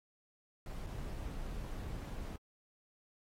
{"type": "noise with dropouts", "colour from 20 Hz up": "brown", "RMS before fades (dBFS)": -42, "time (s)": [0.66, 2.36], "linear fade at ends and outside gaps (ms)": 1, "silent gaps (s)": [0.865, 0.869], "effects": ["AAC 48 kbps"]}